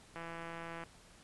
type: click train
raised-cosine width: 0.5 ms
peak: -30 dBFS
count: 114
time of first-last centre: 0.16-0.837 s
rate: 167 Hz
effects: pink hiss -60 dBFS RMS until 1.23 s + resampled to 24000 Hz